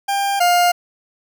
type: tone pair in turn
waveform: 40% pulse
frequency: 797 / 705.8 Hz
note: G5 / F5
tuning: +28 / +18 cents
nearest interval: major second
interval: 210 cents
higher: first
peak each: -16 / -11 dBFS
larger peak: second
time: 0.08-0.4 / 0.4-0.72 s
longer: neither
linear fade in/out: 10 ms
effects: none